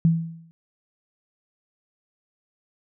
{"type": "tone with exponential decay", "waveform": "sine", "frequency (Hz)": 164.81, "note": "E3", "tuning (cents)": 0, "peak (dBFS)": -12, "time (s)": [0.05, 0.51], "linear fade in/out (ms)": 0, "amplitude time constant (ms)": 100, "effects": []}